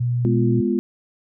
sine tone, 121.5 Hz, B2, 28 cents flat, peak -18 dBFS, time 0-0.61 s, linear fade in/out 10 ms
sine chord, F diminished, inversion first, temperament equal, 207.7 / 246.9 / 349.2 Hz, Ab3 / Cb4 / F4, 0 / 0 / 0 cents, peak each -22 dBFS, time 0.25-0.79 s, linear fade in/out 0 ms
effects none

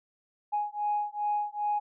sine beating tone pair, 831 / 833.5 Hz, G#5 / G#5, +1 / +6 cents, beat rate 2.5 Hz, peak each -30 dBFS, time 0.52-1.8 s, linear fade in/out 20 ms, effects tanh soft clip ceiling -20 dBFS

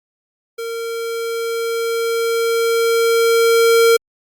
square tone with level ramp, 460 Hz, A#4, 23 cents flat, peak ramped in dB -24 to -9 dBFS, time 0.58-3.97 s, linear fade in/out 10 ms, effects Opus 48 kbps

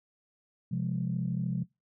sine chord, F minor, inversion second, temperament equal, 130.81 / 174.61 / 207.7 Hz, C3 / F3 / Ab3, 0 / 0 / 0 cents, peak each -32 / -31 / -36 dBFS, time 0.71-1.64 s, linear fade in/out 10 ms, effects noise-tail reverb RT60 0.2 s tail -21 dB re dry + tanh soft clip ceiling -20 dBFS

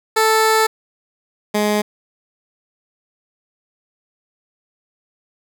15% pulse tone pair in turn, 440 / 209.5 Hz, A4 / G#3, 0 / +15 cents, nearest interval octave + minor second, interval 1285 cents, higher first, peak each -6 / -9 dBFS, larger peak first, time 0.16-0.67 / 1.54-1.82 s, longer first, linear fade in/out 10 ms, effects none

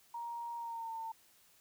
sine tone with pitch glide, 939 to 901.8 Hz, A#5 to A5, +12 to +42 cents, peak -39 dBFS, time 0.14-1.12 s, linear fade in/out 5 ms, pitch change -70 cents, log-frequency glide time 0.57-0.94 s, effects white hiss -66 dBFS RMS until 1.6 s

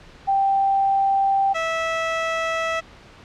sine / 15% pulse tone pair in turn, 784 / 654 Hz, G5 / E5, 0 / -14 cents, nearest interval minor third, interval 314 cents, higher first, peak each -16 / -15 dBFS, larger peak second, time 0.27-1.54 / 1.54-2.81 s, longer neither, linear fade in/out 20 ms, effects pink hiss -46 dBFS RMS until 3.24 s + low-pass 4000 Hz 12 dB/octave

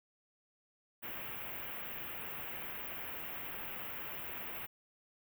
white band-stop noise, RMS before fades -43 dBFS, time 1.02-4.67 s, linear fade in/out 20 ms, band 3000 to 14000 Hz, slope 48 dB/octave, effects none

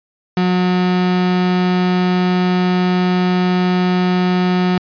35% pulse tone, 181.4 Hz, F#3, 34 cents flat, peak -11 dBFS, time 0.37-4.78 s, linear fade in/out 2 ms, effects resampled to 11025 Hz

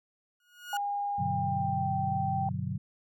30% pulse tone with exponential growth, 1443 Hz, F#6, 44 cents flat, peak -29 dBFS, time 0.4-0.77 s, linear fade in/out 2 ms, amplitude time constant 79 ms
sine tone with pitch glide, 811 to 779.3 Hz, G#5 to G5, -41 to -10 cents, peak -29 dBFS, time 0.73-2.49 s, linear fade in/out 2 ms, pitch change -69 cents, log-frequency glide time 1.15-1.91 s
sine chord, G major seventh, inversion none, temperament equal, 98 / 123.47 / 146.83 / 185 Hz, G2 / B2 / D3 / F#3, 0 / 0 / 0 / 0 cents, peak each -36 dBFS, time 1.18-2.78 s, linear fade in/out 10 ms
effects none

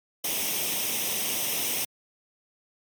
white noise with comb filter, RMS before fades -28 dBFS, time 0.24-1.85 s, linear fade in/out 5 ms, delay 0.34 ms, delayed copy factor +0.65, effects high-pass 150 Hz 12 dB/octave + MP3 96 kbps

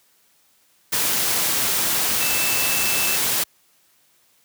sine tone in noise, 2643 Hz, E7, 4 cents sharp, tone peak -26 dBFS, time 2.2-3.17 s, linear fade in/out 10 ms, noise white, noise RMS -21 dBFS, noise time 0.92-3.44 s, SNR -8 dB, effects white hiss -60 dBFS RMS until 4.44 s + high-pass 80 Hz 12 dB/octave

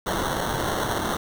blue noise with sample-and-hold, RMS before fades -26 dBFS, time 0.06-1.17 s, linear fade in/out 5 ms, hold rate 2450 Hz, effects none

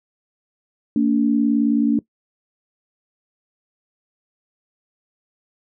sine tone pair together, 227.7 / 286.9 Hz, A#3 / D4, -40 / -40 cents, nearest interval major third, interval 400 cents, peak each -17 dBFS, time 0.96-1.99 s, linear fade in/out 2 ms, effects noise-tail reverb RT60 0.1 s tail -21 dB re dry

